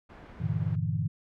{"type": "low-pass noise", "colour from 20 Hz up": "pink", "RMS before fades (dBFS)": -49, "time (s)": [0.09, 0.76], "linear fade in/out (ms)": 10, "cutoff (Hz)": 1700, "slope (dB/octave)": 12}
{"type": "chord", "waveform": "sine", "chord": "E half-diminished seventh", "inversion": "first", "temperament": "equal", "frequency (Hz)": [98, 116.54, 146.83, 164.81], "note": ["G2", "Bb2", "D3", "E3"], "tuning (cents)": [0, 0, 0, 0], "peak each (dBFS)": -32, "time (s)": [0.4, 1.08], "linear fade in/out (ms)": 10}
{"effects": []}